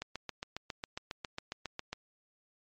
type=click train; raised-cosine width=0.2 ms; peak=-20 dBFS; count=15; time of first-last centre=0.02-1.93 s; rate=7.33 Hz; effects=low-pass 7000 Hz 12 dB/octave + MP3 64 kbps